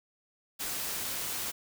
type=noise; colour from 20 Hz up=white; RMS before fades=-35 dBFS; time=0.59-1.52 s; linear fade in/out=20 ms; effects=none